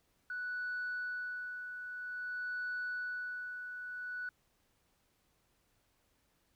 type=tone with tremolo; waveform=sine; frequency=1480 Hz; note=F#6; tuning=in tune; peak=-34 dBFS; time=0.3-4.29 s; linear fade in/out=2 ms; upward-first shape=sine; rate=0.51 Hz; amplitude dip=55%; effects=tanh soft clip ceiling -33 dBFS + pink hiss -75 dBFS RMS until 6.55 s